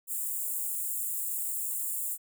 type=high-pass noise; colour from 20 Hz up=white; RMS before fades=-33 dBFS; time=0.07-2.18 s; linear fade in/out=50 ms; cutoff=7200 Hz; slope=96 dB/octave; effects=none